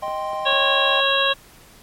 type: chord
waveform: triangle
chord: C minor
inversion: first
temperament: equal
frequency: 622.3 / 784 / 1046.5 Hz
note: Eb5 / G5 / C6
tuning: 0 / 0 / 0 cents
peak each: -26 dBFS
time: 0.02-1.01 s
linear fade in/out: 10 ms
type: clicks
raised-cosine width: 1 ms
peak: -25 dBFS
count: 3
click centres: 0.081 / 0.333 / 0.526 s
type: harmonic tone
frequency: 549 Hz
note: C#5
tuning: 17 cents flat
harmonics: 1 / 2 / 3 / 5 / 6 / 7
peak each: -23 / -23 / -23 / -23 / -23 / -23 dBFS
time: 0.45-1.34 s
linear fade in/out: 20 ms
effects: pink hiss -48 dBFS RMS until 1.82 s + MP3 64 kbps